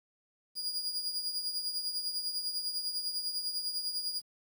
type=tone with tremolo; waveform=40% pulse; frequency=4863 Hz; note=D#8; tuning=40 cents flat; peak=-29 dBFS; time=0.55-4.22 s; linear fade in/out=50 ms; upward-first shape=triangle; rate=10 Hz; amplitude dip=65%; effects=10-bit